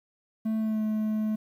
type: tone with pitch glide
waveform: triangle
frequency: 220 to 215.7 Hz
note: A3 to A3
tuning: 0 to -34 cents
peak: -23 dBFS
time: 0.45-1.36 s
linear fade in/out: 10 ms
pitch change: -34 cents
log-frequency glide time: 0.58-0.83 s
effects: 10-bit